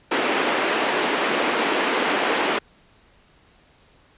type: band-pass noise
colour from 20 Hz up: pink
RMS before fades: -22 dBFS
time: 0.11-2.59 s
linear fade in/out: 10 ms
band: 280 to 3200 Hz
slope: 24 dB/octave
effects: pink hiss -56 dBFS RMS until 4.17 s + resampled to 8000 Hz